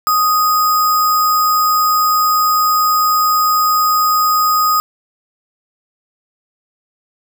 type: tone with sample-and-hold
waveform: sine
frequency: 1244.5 Hz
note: D#6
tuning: in tune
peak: -10 dBFS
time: 0.07-4.8 s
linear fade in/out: 0 ms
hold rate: 6300 Hz
effects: none